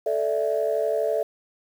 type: chord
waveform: sine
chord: A suspended fourth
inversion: none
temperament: equal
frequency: 440 / 587.3 / 659.3 Hz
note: A4 / D5 / E5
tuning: 0 / 0 / 0 cents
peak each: -25 dBFS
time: 0.06-1.23 s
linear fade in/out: 5 ms
effects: tanh soft clip ceiling -13 dBFS + 8-bit